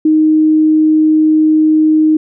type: tone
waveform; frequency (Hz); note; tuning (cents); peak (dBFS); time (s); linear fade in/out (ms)
sine; 311.1; D#4; 0; -6; 0.05-2.17; 5
effects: none